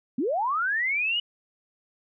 sine linear sweep, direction up, 220 to 2960 Hz, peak -23 dBFS, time 0.18-1.2 s, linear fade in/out 5 ms, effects none

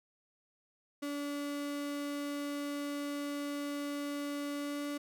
35% pulse tone with pitch glide, 287.4 to 289.1 Hz, D4 to D4, -37 to -27 cents, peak -34 dBFS, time 1.02-4.98 s, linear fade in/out 10 ms, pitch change +10 cents, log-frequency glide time 4.54-4.84 s, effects none

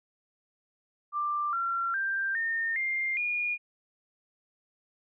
sine tone with pitch steps, 1183 / 1366.8 / 1579.1 / 1824.4 / 2108 / 2435 Hz, D6 / F6 / G6 / A#6 / C7 / D#7, +12 / -38 / +12 / -38 / +12 / -38 cents, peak -27 dBFS, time 1.12-3.58 s, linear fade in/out 50 ms, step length 410 ms, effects none

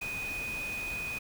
sine tone in noise, 2489 Hz, D#7, in tune, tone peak -34 dBFS, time 0.01-1.19 s, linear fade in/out 10 ms, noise pink, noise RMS -43 dBFS, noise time 0.01-1.19 s, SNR +6 dB, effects none

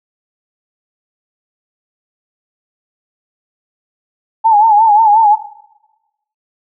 sine tone with vibrato, 863 Hz, A5, 34 cents flat, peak -5 dBFS, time 4.44-5.36 s, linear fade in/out 20 ms, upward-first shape sine, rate 5.6 Hz, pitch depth 93 cents each way, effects noise-tail reverb RT60 1.0 s tail -17 dB re dry

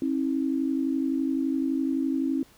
sine tone pair together, 269.1 / 320.9 Hz, C4 / E4, +49 / -46 cents, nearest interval minor third, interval 305 cents, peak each -25 / -28 dBFS, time 0.02-2.43 s, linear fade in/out 2 ms, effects pink hiss -57 dBFS RMS until 2.57 s

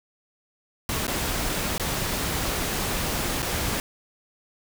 pink noise with dropouts, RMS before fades -27 dBFS, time 0.89-3.8 s, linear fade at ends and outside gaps 1 ms, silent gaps 1.068-1.079 / 1.78-1.797 / 3.421-3.427 s, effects none

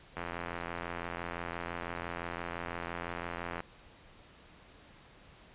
click train, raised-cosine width 0.5 ms, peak -22 dBFS, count 296, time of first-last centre 0.17-3.604 s, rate 85.9 Hz, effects pink hiss -57 dBFS RMS until 5.54 s + resampled to 8000 Hz

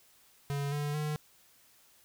square tone with pitch steps, 141.6 / 146.26 / 151.06 Hz, C#3 / D3 / D3, +37 / -7 / +49 cents, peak -32 dBFS, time 0.5-1.16 s, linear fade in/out 0 ms, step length 220 ms, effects white hiss -63 dBFS RMS until 2.04 s

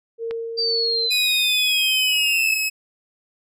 sine tone with tremolo, 458.4 Hz, A#4, 29 cents flat, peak -24 dBFS, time 0.18-1.1 s, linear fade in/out 50 ms, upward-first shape sine, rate 2.1 Hz, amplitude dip 30%
click, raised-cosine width 0.3 ms, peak -18 dBFS, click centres 0.31 s
sine exponential sweep, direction down, 4710 to 2554 Hz, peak -19 dBFS, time 0.57-2.59 s, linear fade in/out 20 ms
sawtooth tone with pitch glide, 2489 to 2569 Hz, D#7 to E7, 0 to -45 cents, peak -17 dBFS, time 1.1-2.7 s, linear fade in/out 20 ms, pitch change +55 cents, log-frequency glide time 1.3-2.48 s
effects none

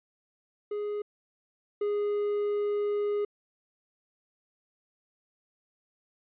triangle tone pair in turn, 415.3 / 412.7 Hz, G#4 / G#4, 0 / -11 cents, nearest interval unison, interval 11 cents, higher first, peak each -28 / -24 dBFS, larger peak second, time 0.71-1.02 / 1.81-3.25 s, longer second, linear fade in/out 5 ms, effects resampled to 8000 Hz

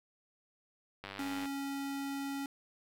click train, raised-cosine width 0.3 ms, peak -27 dBFS, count 42, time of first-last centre 1.04-1.456 s, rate 98.5 Hz
square tone, 277.2 Hz, C#4, in tune, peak -36 dBFS, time 1.19-2.46 s, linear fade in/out 2 ms
effects resampled to 32000 Hz + 9-bit

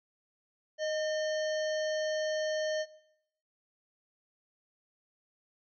harmonic tone with a mistuned harmonic, 620 Hz, D#5, 6 cents flat, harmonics 1 / 3 / 5 / 7 / 9 / 10, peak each -30 / -40 / -44 / -47 / -49 / -50 dBFS, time 0.78-2.86 s, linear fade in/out 50 ms, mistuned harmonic 3, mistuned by -43 cents, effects noise-tail reverb RT60 0.8 s tail -19 dB re dry

